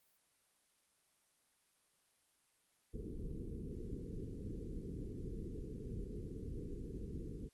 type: low-pass noise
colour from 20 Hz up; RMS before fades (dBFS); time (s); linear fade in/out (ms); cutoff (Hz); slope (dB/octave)
pink; -45; 2.93-7.49; 20; 470; 96
effects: white hiss -75 dBFS RMS until 7.53 s + Opus 32 kbps